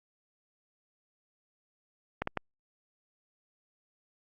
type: clicks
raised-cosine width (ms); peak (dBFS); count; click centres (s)
0.5; -15; 3; 2.22 / 2.274 / 2.373
effects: Opus 48 kbps